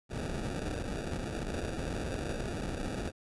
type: noise with sample-and-hold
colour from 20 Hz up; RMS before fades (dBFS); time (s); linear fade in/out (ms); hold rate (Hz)
pink; -36; 0.09-3.12; 50; 1050
effects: resampled to 24000 Hz